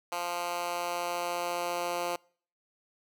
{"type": "tone with high-pass filter sweep", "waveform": "10% pulse", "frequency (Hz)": 174.61, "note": "F3", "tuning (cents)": 0, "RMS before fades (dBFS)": -33, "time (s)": [0.12, 2.16], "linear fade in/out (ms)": 2, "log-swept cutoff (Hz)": [740, 470], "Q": 1.1, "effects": ["noise-tail reverb RT60 0.5 s tail -26 dB re dry"]}